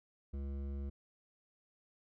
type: tone with hard clipping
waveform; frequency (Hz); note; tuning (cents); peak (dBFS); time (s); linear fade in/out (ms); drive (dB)
triangle; 69.3; C#2; 0; -40; 0.33-0.9; 10; 16
effects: none